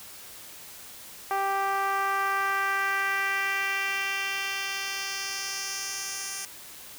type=tone with band-pass filter sweep; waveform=10% pulse; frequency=392 Hz; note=G4; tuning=in tune; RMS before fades=-29 dBFS; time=1.31-6.45 s; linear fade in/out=0 ms; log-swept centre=790 to 8000 Hz; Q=1.6; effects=white hiss -45 dBFS RMS until 6.98 s